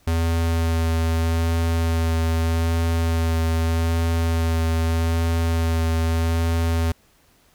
square tone with vibrato, 82.41 Hz, E2, in tune, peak -19 dBFS, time 0.07-6.92 s, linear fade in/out 5 ms, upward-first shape sine, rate 0.81 Hz, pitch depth 13 cents each way, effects pink hiss -58 dBFS RMS until 7.54 s

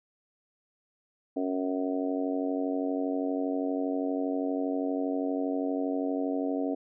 harmonic tone, 92.5 Hz, F#2, in tune, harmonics 3 / 4 / 5 / 6 / 7 / 8, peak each -29 / -39 / -35 / -41 / -36 / -41 dBFS, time 1.36-6.75 s, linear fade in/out 10 ms, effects none

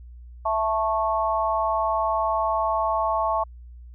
sine chord, A major, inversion second, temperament just, 660 / 880 / 1100 Hz, E5 / A5 / C#6, +2 / 0 / -14 cents, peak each -25 dBFS, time 0.45-3.44 s, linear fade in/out 10 ms, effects added 60 Hz sine -40 dBFS peak until 3.94 s

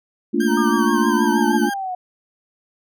sine chord, Bb major seventh, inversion third, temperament just, 218.5 / 233.1 / 291.4 / 349.6 Hz, A3 / Bb3 / D4 / F4, -12 / 0 / -13 / +2 cents, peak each -21 dBFS, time 0.33-1.7 s, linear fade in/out 20 ms
40% pulse tone with vibrato, 1568 Hz, G6, in tune, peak -25 dBFS, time 0.4-1.74 s, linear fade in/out 5 ms, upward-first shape triangle, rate 6.3 Hz, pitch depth 59 cents each way
sine tone with pitch glide, 935 to 847.6 Hz, A#5 to G#5, +5 to +35 cents, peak -24 dBFS, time 0.47-1.67 s, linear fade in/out 50 ms, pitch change -170 cents, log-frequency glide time 1.13-1.42 s
sine linear sweep, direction down, 1221 to 721 Hz, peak -23 dBFS, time 0.57-1.95 s, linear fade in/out 5 ms
effects none

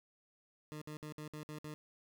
20% pulse tone bursts, 152 Hz, D#3, 40 cents flat, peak -39 dBFS, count 7, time 0.72-1.74 s, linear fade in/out 0 ms, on 96 ms, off 58 ms, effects none

